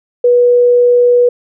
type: tone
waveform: sine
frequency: 487.2 Hz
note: B4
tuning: 24 cents flat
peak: -5 dBFS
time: 0.24-1.29 s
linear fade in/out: 5 ms
effects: none

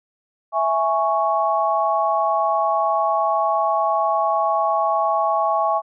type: chord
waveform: sine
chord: C# minor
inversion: first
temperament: equal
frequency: 659.3 / 830.6 / 1108.7 Hz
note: E5 / G#5 / C#6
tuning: 0 / 0 / 0 cents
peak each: -21 dBFS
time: 0.52-5.82 s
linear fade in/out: 50 ms
effects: none

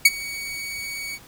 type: tone with ADSR envelope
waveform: sawtooth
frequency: 2246 Hz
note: C#7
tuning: 22 cents sharp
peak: -4 dBFS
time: 0.05-1.19 s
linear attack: 6 ms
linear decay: 35 ms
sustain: -22 dB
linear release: 51 ms
effects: pink hiss -48 dBFS RMS until 1.27 s

